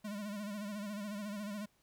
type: tone with vibrato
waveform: square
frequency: 206.2 Hz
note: G#3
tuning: 12 cents flat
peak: -40 dBFS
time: 0.04-1.66 s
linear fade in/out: 10 ms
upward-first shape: sine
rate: 14 Hz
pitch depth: 71 cents each way
effects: pink hiss -73 dBFS RMS until 1.82 s